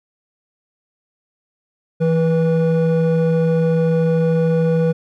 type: tone pair together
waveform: triangle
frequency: 164.81 / 487.6 Hz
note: E3 / B4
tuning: 0 / -22 cents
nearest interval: octave + perfect fifth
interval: 1878 cents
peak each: -12 / -14 dBFS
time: 2-4.93 s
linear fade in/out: 20 ms
effects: tanh soft clip ceiling -8 dBFS